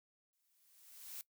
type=noise with exponential growth; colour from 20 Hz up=blue; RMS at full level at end=-45 dBFS; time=0.33-1.21 s; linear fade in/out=0 ms; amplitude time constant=190 ms; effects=noise-tail reverb RT60 0.1 s tail -19 dB re dry